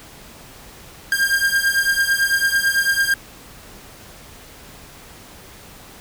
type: beating tone pair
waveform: 45% pulse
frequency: 1600 / 1609 Hz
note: G6 / G6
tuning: +35 / +45 cents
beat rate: 9 Hz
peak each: -19 dBFS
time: 1.12-3.14 s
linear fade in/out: 2 ms
effects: pink hiss -42 dBFS RMS until 6 s